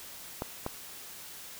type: clicks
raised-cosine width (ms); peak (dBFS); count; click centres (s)
1; -18; 2; 0.421 / 0.664
effects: white hiss -46 dBFS RMS until 1.59 s